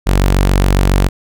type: tone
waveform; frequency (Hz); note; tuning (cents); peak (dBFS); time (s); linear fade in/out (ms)
sawtooth; 47.24; F#1; +37; -5; 0.06-1.09; 20
effects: none